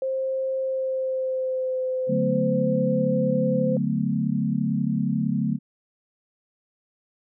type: tone with pitch glide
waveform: sine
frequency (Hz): 528 to 514.7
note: C5 to C5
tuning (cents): +16 to -29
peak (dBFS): -23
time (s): 0.02-3.77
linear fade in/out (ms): 2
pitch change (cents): -45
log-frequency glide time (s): 0.59-1.81
type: chord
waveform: sine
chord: B minor seventh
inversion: first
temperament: equal with one note detuned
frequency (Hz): 146.83 / 185 / 220 / 251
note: D3 / F#3 / A3 / B3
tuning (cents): 0 / 0 / 0 / +28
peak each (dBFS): -27 / -27 / -25 / -29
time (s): 2.07-5.59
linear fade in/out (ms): 50
effects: none